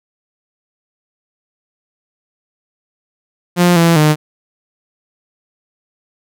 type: tone with pitch steps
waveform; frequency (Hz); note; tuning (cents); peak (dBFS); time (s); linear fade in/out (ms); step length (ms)
sawtooth; 176.2 / 167.8 / 152.5; F3 / E3 / D#3; +16 / +31 / -34; -4; 3.56-4.16; 50; 200
effects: none